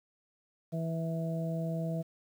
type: harmonic tone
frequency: 163.8 Hz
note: E3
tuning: 11 cents flat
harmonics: 1 / 2 / 3 / 4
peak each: -32 / -44 / -43 / -39 dBFS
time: 0.72-2.03 s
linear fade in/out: 20 ms
effects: 10-bit